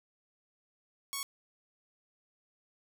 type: tone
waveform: 5% pulse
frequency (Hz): 1108.7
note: C#6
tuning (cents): 0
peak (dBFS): -23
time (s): 1.13-1.23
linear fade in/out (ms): 0
effects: none